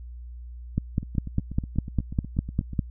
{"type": "two click trains", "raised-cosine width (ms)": 5, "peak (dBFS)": [-22, -10], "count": [15, 11], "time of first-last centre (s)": [[1.03, 2.733], [0.78, 2.792]], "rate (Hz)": [8.22, 4.97], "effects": ["added 60 Hz sine -37 dBFS peak until 2.9 s"]}